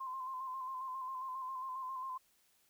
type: tone with vibrato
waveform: sine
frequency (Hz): 1042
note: C6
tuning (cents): -7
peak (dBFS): -39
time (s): 0-2.18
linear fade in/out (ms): 10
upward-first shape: square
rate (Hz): 7.4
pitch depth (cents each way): 34
effects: white hiss -72 dBFS RMS until 2.69 s